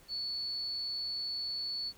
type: tone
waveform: sine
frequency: 4435 Hz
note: C#8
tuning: in tune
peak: -34 dBFS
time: 0.08-1.93 s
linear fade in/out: 50 ms
effects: pink hiss -60 dBFS RMS until 1.97 s